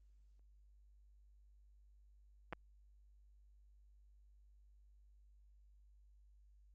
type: clicks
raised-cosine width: 0.5 ms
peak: -29 dBFS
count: 2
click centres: 2.526 / 2.532 s
effects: added 50 Hz sine -63 dBFS peak until 6.74 s + Opus 32 kbps